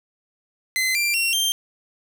sawtooth tone with pitch steps, 2050 / 2368 / 2736 / 3162 Hz, C7 / D7 / F7 / G7, -36 / +14 / -36 / +14 cents, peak -16 dBFS, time 0.76-1.52 s, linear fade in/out 0 ms, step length 190 ms, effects none

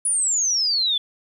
sine exponential sweep, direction down, 9990 to 3425 Hz, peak -18 dBFS, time 0.05-0.98 s, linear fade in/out 5 ms, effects 9-bit

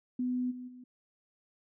sine tone with level steps, 250 Hz, B3, 21 cents sharp, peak -29 / -40 / -47 dBFS, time 0.19-0.84 s, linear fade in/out 5 ms, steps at 0.5 / 0.67 s, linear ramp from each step 20 ms, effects none

